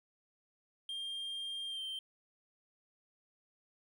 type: tone with pitch glide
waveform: triangle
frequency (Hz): 3200 to 3136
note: G7 to G7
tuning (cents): +35 to 0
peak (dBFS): -37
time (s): 0.89-1.99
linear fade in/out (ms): 2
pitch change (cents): -35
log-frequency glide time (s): 1.67-1.83
effects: none